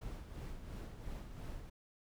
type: noise with tremolo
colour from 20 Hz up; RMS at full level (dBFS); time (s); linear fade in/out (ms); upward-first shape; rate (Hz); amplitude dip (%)
brown; -44; 0.01-1.7; 10; sine; 2.9; 50
effects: none